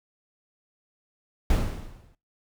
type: noise with exponential decay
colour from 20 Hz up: brown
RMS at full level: -19 dBFS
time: 1.5-2.15 s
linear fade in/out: 2 ms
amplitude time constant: 140 ms
effects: noise-tail reverb RT60 0.3 s tail -24 dB re dry